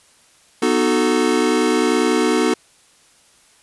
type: chord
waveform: square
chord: B dominant seventh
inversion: none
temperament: equal with one note detuned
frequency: 246.9 / 307.7 / 370 / 440 Hz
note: B3 / D#4 / F#4 / A4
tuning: 0 / -19 / 0 / 0 cents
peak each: -21 dBFS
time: 0.62-2.54 s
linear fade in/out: 5 ms
effects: white hiss -53 dBFS RMS until 3.62 s + resampled to 24000 Hz